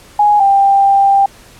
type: tone pair in turn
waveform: sine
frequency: 830.6 / 791 Hz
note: G#5 / G5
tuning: 0 / +15 cents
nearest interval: minor second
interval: 85 cents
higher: first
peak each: -6 dBFS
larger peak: neither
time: 0.19-0.4 / 0.4-1.26 s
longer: second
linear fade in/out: 5 ms
effects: pink hiss -41 dBFS RMS until 1.59 s + low-pass 12000 Hz 12 dB/octave